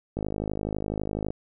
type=click train; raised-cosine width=2 ms; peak=-16 dBFS; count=60; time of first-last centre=0.17-1.305 s; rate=52 Hz; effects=none